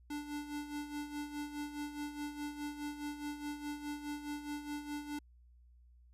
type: tone with tremolo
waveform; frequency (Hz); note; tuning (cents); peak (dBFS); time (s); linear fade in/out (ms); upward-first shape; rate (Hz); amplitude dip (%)
square; 293.7; D4; 0; -38; 0.1-5.19; 5; sine; 4.8; 65
effects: added 60 Hz sine -59 dBFS peak until 6.13 s + resampled to 32000 Hz